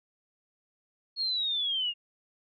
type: linear sweep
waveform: sine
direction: down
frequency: 4340 to 2794 Hz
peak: -27 dBFS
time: 1.16-1.94 s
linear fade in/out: 50 ms
effects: none